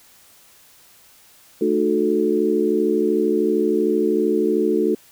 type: harmonic tone with a mistuned harmonic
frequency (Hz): 73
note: D2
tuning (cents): -10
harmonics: 3 / 4 / 5 / 6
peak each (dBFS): -24 / -22 / -20 / -21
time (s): 1.61-4.95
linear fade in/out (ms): 5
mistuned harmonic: 4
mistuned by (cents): +59
effects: white hiss -51 dBFS RMS until 5.11 s